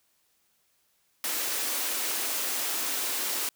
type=high-pass noise; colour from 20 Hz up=white; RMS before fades=-30 dBFS; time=1.24-3.49 s; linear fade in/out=2 ms; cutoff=240 Hz; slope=48 dB/octave; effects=white hiss -70 dBFS RMS until 3.55 s